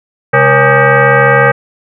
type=tone with frequency modulation; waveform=sine; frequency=550 Hz; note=C#5; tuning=14 cents flat; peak=-4 dBFS; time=0.33-1.52 s; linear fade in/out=10 ms; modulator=342 Hz; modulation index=4.1; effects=none